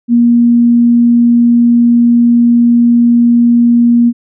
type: tone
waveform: sine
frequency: 237.3 Hz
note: A#3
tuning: 31 cents sharp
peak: -4 dBFS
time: 0.08-4.13 s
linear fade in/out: 50 ms
effects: none